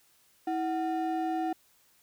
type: ring-modulated tone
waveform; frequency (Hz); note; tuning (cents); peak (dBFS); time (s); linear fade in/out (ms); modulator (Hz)
triangle; 534; C5; +35; -23; 0.47-1.53; 5; 210
effects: white hiss -65 dBFS RMS until 2.02 s